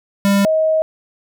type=tone pair in turn; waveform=square / sine; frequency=199.2 / 632.4 Hz; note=G3 / D#5; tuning=+28 / +28 cents; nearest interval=octave + minor sixth; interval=2000 cents; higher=second; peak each=-12 dBFS; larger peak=neither; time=0.25-0.45 / 0.45-0.82 s; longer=second; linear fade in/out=0 ms; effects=none